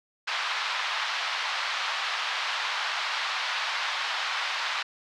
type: band-pass noise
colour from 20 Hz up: pink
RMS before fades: -30 dBFS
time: 0.27-4.83 s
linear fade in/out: 10 ms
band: 910 to 4500 Hz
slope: 24 dB/octave
effects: none